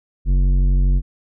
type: tone with tanh clipping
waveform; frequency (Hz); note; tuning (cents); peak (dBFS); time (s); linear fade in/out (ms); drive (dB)
sine; 46.25; F#1; 0; -14; 0.25-1.02; 50; 11
effects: none